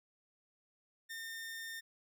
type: tone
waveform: sawtooth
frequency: 1816 Hz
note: A#6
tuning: 46 cents flat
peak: -39 dBFS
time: 1.09-1.81 s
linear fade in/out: 20 ms
effects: none